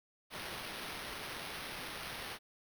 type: noise with sample-and-hold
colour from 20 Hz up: white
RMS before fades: -44 dBFS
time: 0.3-2.39 s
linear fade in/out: 50 ms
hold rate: 7350 Hz
effects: none